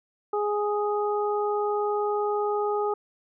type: harmonic tone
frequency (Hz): 415.3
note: G#4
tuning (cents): 0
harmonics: 1 / 2 / 3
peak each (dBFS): -25 / -29 / -32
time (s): 0.33-2.94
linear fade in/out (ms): 5
effects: none